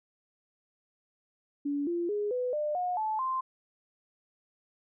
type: tone with pitch steps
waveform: sine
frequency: 286.3 / 344.4 / 414.4 / 498.5 / 599.7 / 721.4 / 867.9 / 1044.1 Hz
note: D4 / F4 / G#4 / B4 / D5 / F#5 / A5 / C6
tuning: -44 / -24 / -4 / +16 / +36 / -44 / -24 / -4 cents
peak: -28 dBFS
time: 1.65-3.41 s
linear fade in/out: 10 ms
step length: 220 ms
effects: none